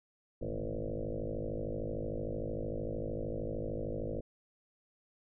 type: tone with frequency modulation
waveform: sine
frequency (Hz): 233.7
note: A#3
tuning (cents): +5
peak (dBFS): -34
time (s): 0.41-4.21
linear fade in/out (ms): 10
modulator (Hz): 53.2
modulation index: 6.4
effects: none